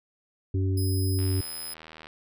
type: harmonic tone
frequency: 95.1 Hz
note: F#2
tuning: 48 cents sharp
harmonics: 1 / 3 / 4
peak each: -23 / -33 / -35 dBFS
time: 0.54-1.41 s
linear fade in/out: 5 ms
type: tone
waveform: 5% pulse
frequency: 5060 Hz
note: D#8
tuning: 28 cents sharp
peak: -29 dBFS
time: 0.77-1.74 s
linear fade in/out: 5 ms
type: click train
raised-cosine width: 0.3 ms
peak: -28 dBFS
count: 71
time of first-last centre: 1.19-2.069 s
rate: 79.6 Hz
effects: none